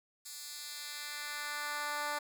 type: tone with high-pass filter sweep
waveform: 10% pulse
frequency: 294.2 Hz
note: D4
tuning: 3 cents sharp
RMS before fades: -40 dBFS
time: 0.25-2.19 s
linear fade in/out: 10 ms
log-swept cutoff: 6100 to 720 Hz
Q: 0.94
effects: none